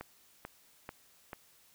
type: click train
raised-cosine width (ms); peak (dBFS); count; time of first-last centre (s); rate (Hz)
0.5; -26; 4; 0.01-1.332; 2.27
effects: white hiss -64 dBFS RMS until 1.74 s